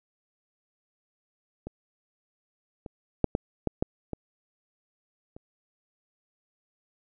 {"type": "clicks", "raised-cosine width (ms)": 2, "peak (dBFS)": [-23, -25, -7, -11, -12, -11, -19, -30], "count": 8, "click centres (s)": [1.67, 2.862, 3.243, 3.351, 3.673, 3.825, 4.133, 5.365], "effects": []}